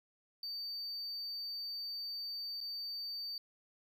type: tone with dropouts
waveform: triangle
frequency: 4600 Hz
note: D8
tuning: 37 cents flat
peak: -38 dBFS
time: 0.43-3.38 s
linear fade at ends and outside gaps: 2 ms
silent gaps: 2.605-2.611 s
effects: none